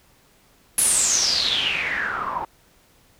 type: noise with low-pass filter sweep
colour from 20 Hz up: white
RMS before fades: -22 dBFS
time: 0.78-2.45 s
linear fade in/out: 2 ms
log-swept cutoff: 11000 to 880 Hz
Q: 9.2
effects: pink hiss -57 dBFS RMS until 3.19 s